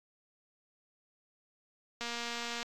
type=click train; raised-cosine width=0.2 ms; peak=-21 dBFS; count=147; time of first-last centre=2.01-2.629 s; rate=236 Hz; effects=AAC 64 kbps